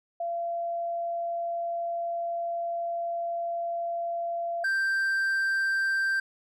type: tone pair in turn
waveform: sine / triangle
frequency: 683 / 1570.9 Hz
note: F5 / G6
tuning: -39 / +3 cents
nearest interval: octave + major second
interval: 1442 cents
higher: second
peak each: -28 / -22 dBFS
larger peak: second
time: 0.2-4.64 / 4.64-6.2 s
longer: first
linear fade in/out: 5 ms
effects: none